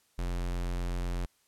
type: tone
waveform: square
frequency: 44.01 Hz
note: F1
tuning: 14 cents sharp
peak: -31 dBFS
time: 0.18-1.26 s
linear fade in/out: 10 ms
effects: white hiss -69 dBFS RMS until 1.47 s + low-pass 12000 Hz 12 dB/octave